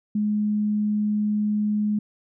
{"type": "tone", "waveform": "sine", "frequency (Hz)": 210, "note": "G#3", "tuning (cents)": 19, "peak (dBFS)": -20, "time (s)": [0.15, 1.99], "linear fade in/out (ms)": 5, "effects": []}